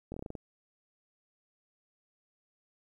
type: slowing click train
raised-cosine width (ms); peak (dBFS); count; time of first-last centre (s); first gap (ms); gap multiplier
2; -27; 8; 0.12-0.352; 21; 1.15
effects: 11-bit